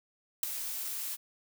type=noise with ADSR envelope; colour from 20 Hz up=blue; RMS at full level=-22 dBFS; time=0.43-1.17 s; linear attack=4 ms; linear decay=4 ms; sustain=-15 dB; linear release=30 ms; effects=none